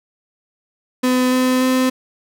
35% pulse tone with pitch steps, 253.2 / 255.4 / 257.6 Hz, B3 / C4 / C4, +43 / -42 / -27 cents, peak -12 dBFS, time 1.03-1.9 s, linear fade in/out 10 ms, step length 290 ms, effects none

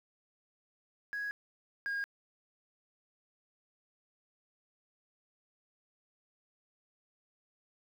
sine tone pair in turn, 1661.2 / 1627 Hz, G#6 / G#6, 0 / -36 cents, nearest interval unison, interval 36 cents, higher first, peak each -33 / -30 dBFS, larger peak second, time 1.13-1.31 / 1.86-2.04 s, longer neither, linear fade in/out 0 ms, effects tanh soft clip ceiling -32 dBFS + 10-bit

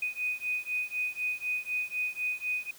sine beating tone pair, 2489 / 2493 Hz, D#7 / D#7, 0 / +3 cents, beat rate 4 Hz, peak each -33 / -33 dBFS, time 0.02-2.71 s, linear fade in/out 5 ms, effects white hiss -53 dBFS RMS until 2.78 s

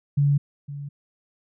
sine tone with echo, 142.7 Hz, D3, 49 cents flat, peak -16 dBFS, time 0.17-0.38 s, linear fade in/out 10 ms, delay 510 ms, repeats 1, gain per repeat -15 dB, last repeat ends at 0.89 s, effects none

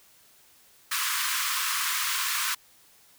pink high-pass noise, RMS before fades -28 dBFS, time 0.91-2.55 s, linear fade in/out 10 ms, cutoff 1000 Hz, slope 96 dB/octave, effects white hiss -58 dBFS RMS until 3.18 s

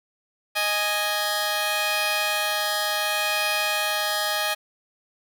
10% pulse tone pair together, 622.3 / 829.5 Hz, D#5 / G#5, 0 / -2 cents, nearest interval perfect fourth, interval 498 cents, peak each -17 dBFS, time 0.55-4.55 s, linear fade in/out 20 ms, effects none

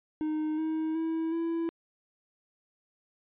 triangle tone with pitch steps, 308.9 / 316.5 / 324.3 / 332.2 Hz, D#4 / D#4 / E4 / E4, -12 / +30 / -28 / +13 cents, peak -26 dBFS, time 0.21-1.69 s, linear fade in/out 0 ms, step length 370 ms, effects resampled to 8000 Hz

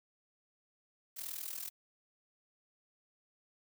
blue noise with amplitude modulation, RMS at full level -39 dBFS, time 1.16-1.7 s, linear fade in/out 20 ms, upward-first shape sine, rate 40.7 Hz, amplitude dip 80%, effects none

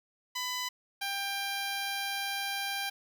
10% pulse tone pair in turn, 1000 / 793.7 Hz, B5 / G5, +21 / +21 cents, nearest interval major third, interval 400 cents, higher first, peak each -24 dBFS, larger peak neither, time 0.35-0.69 / 1.01-2.9 s, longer second, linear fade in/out 10 ms, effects none

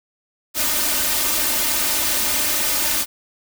white noise with comb filter, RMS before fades -20 dBFS, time 0.54-3.06 s, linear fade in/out 50 ms, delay 3.3 ms, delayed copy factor +0.85, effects none

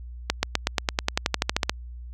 accelerating click train, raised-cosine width 0.2 ms, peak -3 dBFS, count 16, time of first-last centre 0.3-1.695 s, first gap 130 ms, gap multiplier 0.95, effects added 60 Hz sine -36 dBFS peak until 2.13 s

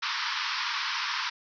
pink band-pass noise, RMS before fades -31 dBFS, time 0.02-1.3 s, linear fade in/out 10 ms, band 920 to 5600 Hz, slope 96 dB/octave, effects none

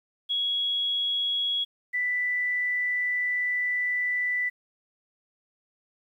sine tone pair in turn, 3332 / 1981.2 Hz, G#7 / B6, +5 / +5 cents, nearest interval major sixth, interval 900 cents, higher first, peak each -24 / -24 dBFS, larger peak neither, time 0.29-1.65 / 1.93-4.5 s, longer second, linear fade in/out 20 ms, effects 10-bit

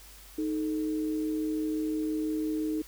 sine tone pair together, 311.1 / 437 Hz, D#4 / A4, 0 / -12 cents, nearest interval tritone, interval 588 cents, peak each -28 / -37 dBFS, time 0.38-2.82 s, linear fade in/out 5 ms, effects added 50 Hz sine -52 dBFS peak until 2.87 s + white hiss -52 dBFS RMS until 2.87 s

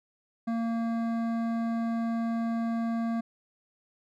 triangle tone with hard clipping, 229.7 Hz, A#3, 25 cents flat, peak -29 dBFS, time 0.47-3.21 s, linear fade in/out 10 ms, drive 16 dB, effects none

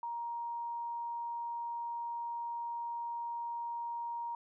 sine tone, 940 Hz, A#5, 14 cents sharp, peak -36 dBFS, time 0.03-4.35 s, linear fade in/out 2 ms, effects none

